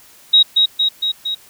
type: tone with echo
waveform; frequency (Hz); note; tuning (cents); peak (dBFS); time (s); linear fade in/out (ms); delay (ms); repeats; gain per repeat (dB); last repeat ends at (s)
sine; 3803; A#7; +34; -6; 0.33-0.43; 10; 230; 4; -3; 1.35
effects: white hiss -46 dBFS RMS until 1.49 s